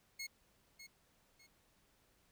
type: tone with echo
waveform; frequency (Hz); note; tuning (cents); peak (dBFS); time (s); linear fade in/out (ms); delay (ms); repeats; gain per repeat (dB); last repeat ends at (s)
20% pulse; 2171; C#7; -37; -37; 0.19-0.27; 10; 600; 2; -10; 1.47
effects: pink hiss -73 dBFS RMS until 2.31 s